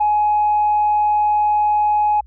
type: tone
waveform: sine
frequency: 840 Hz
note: G#5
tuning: 19 cents sharp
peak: -12 dBFS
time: 0-2.21 s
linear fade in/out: 10 ms
effects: tanh soft clip ceiling -9 dBFS + added 60 Hz sine -41 dBFS peak until 2.26 s